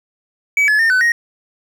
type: tone with pitch steps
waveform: triangle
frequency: 2281 / 1711 / 1817 / 1508 / 1875 Hz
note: C#7 / A6 / A#6 / F#6 / A#6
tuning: +49 / -49 / -45 / +32 / +10 cents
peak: -9 dBFS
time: 0.57-1.12 s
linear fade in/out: 2 ms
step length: 110 ms
effects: none